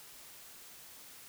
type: silence
effects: white hiss -53 dBFS RMS until 1.28 s